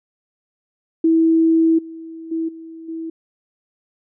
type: tone with level steps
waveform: sine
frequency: 325.8 Hz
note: E4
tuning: 20 cents flat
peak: -11 / -31 / -19 / -33 / -25 dBFS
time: 1.04-3.1 s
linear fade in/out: 5 ms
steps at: 1.78 / 2.31 / 2.48 / 2.88 s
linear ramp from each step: 10 ms
effects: none